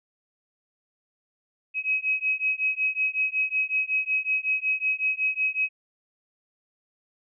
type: beating tone pair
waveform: sine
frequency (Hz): 2543 / 2548.4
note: D#7 / D#7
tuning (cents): +37 / +41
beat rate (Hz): 5.4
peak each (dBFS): -26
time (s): 1.74-5.69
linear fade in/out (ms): 50
effects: none